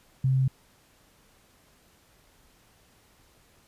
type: tone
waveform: sine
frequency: 131.9 Hz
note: C3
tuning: 14 cents sharp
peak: -20 dBFS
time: 0.24-0.48 s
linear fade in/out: 5 ms
effects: pink hiss -61 dBFS RMS until 3.67 s + resampled to 32000 Hz